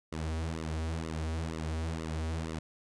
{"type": "tone with flanger", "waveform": "sawtooth", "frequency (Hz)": 80.2, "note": "E2", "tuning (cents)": -47, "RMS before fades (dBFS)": -35, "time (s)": [0.12, 2.59], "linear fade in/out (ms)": 5, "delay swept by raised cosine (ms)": [1.2, 5.9], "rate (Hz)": 2.1, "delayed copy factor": -0.95, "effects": ["resampled to 22050 Hz"]}